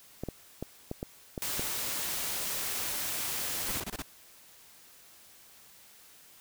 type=clicks; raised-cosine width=2 ms; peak=-21 dBFS; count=7; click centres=0.236 / 0.287 / 0.626 / 0.914 / 1.029 / 1.378 / 1.595 s
type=noise; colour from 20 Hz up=white; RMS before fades=-34 dBFS; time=1.42-3.8 s; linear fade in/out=0 ms
type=noise bursts; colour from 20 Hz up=pink; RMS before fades=-37 dBFS; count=6; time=3.68-4.023 s; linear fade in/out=5 ms; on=38 ms; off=23 ms
effects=white hiss -56 dBFS RMS until 6.4 s